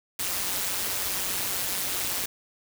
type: noise with amplitude modulation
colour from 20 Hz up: white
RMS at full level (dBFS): -26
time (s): 0.19-2.26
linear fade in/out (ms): 5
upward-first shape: sine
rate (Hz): 189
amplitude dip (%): 70
effects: none